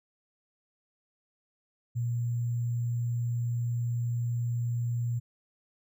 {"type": "tone with sample-and-hold", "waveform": "sine", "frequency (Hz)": 119.2, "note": "A#2", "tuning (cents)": 39, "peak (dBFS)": -27, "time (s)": [1.95, 5.2], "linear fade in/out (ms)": 20, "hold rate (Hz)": 7350, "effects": []}